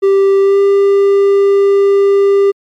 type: tone with pitch glide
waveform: triangle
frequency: 392 to 397.7 Hz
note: G4 to G4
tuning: 0 to +25 cents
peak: -4 dBFS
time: 0.02-2.52 s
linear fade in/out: 20 ms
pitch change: +25 cents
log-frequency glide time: 0.41-0.59 s
effects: MP3 96 kbps